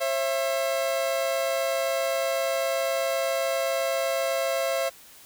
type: tone pair together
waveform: 40% pulse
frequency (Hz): 539.2 / 667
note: C#5 / E5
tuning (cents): -48 / +20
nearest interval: major third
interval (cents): 368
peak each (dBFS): -26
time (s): 0-4.9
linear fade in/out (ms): 20
effects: white hiss -50 dBFS RMS until 5.25 s